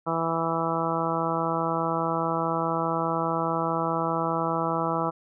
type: harmonic tone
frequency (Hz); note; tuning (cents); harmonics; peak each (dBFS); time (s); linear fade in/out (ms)
164.81; E3; 0; 1 / 2 / 3 / 4 / 5 / 6 / 7 / 8; -32 / -32 / -32 / -32 / -32 / -32 / -32 / -32; 0.06-5.11; 20
effects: none